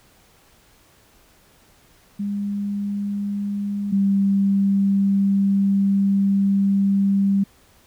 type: tone pair in turn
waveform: sine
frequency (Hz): 202.5 / 197.3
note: G#3 / G3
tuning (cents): -43 / +11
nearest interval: unison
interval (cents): 46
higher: first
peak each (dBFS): -22 / -15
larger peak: second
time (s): 2.19-3.92 / 3.92-7.44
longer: second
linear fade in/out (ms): 10
effects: pink hiss -55 dBFS RMS until 7.86 s